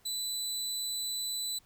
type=tone; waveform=25% pulse; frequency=3986 Hz; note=B7; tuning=15 cents sharp; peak=-29 dBFS; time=0.05-1.59 s; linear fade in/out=10 ms; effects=pink hiss -65 dBFS RMS until 1.65 s